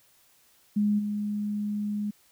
sine tone with level steps, 207.7 Hz, G#3, in tune, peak -21 / -27 dBFS, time 0.76-2.11 s, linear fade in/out 10 ms, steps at 0.98 s, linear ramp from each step 20 ms, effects white hiss -62 dBFS RMS until 2.31 s

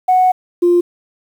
sine tone pair in turn, 739 / 350 Hz, F#5 / F4, -2 / +4 cents, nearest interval octave + minor second, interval 1294 cents, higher first, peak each -7 dBFS, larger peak neither, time 0.08-0.32 / 0.62-0.81 s, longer first, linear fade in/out 10 ms, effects tanh soft clip ceiling -4 dBFS + 7-bit

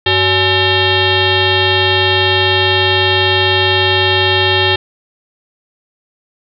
sine tone with frequency modulation, 1795 Hz, A6, 34 cents sharp, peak -9 dBFS, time 0.06-4.76 s, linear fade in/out 5 ms, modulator 473 Hz, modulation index 4.2, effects none

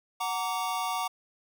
square chord, Gb augmented, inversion none, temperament just, 740 / 925 / 1156.2 Hz, Gb5 / Bb5 / D6, 0 / -14 / -27 cents, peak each -34 dBFS, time 0.2-1.08 s, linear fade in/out 10 ms, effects none

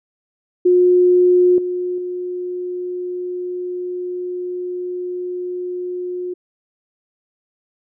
sine tone with level steps, 359.7 Hz, F#4, 49 cents flat, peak -9 / -19 / -22 dBFS, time 0.65-6.34 s, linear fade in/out 10 ms, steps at 1.58 / 1.98 s, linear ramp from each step 2 ms, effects none

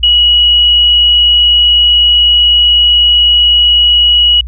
sine tone with frequency modulation, 2916 Hz, F#7, 26 cents flat, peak -4 dBFS, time 0.03-4.41 s, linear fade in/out 5 ms, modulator 32 Hz, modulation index 0.32, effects added 60 Hz sine -19 dBFS peak until 4.47 s

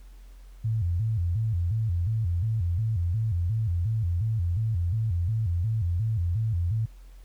sine tone with vibrato, 98 Hz, G2, in tune, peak -23 dBFS, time 0.64-6.86 s, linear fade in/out 10 ms, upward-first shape square, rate 2.8 Hz, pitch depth 220 cents each way, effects added 44 Hz sine -44 dBFS peak until 7.24 s + pink hiss -62 dBFS RMS until 7.24 s

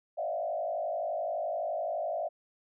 sine tone with frequency modulation, 652 Hz, E5, 19 cents flat, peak -30 dBFS, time 0.17-2.29 s, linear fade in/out 20 ms, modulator 51.7 Hz, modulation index 1.4, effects none

